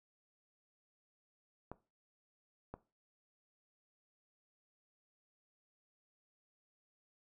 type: clicks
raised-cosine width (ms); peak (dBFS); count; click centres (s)
1; -30; 2; 1.716 / 2.74
effects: noise-tail reverb RT60 0.3 s tail -17 dB re dry